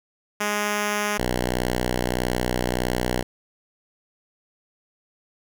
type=tone pair in turn; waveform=5% pulse; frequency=207.7 / 61.61 Hz; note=G#3 / B1; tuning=0 / -4 cents; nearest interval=octave + major sixth; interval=2104 cents; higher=first; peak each=-11 dBFS; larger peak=neither; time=0.4-1.18 / 1.18-3.23 s; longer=second; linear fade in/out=10 ms; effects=none